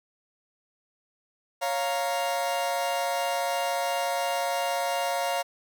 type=chord; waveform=40% pulse; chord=Bb minor; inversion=first; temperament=equal; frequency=554.4 / 698.5 / 932.3 Hz; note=Db5 / F5 / Bb5; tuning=0 / 0 / 0 cents; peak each=-30 / -28 / -31 dBFS; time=1.61-5.43 s; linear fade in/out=20 ms; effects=none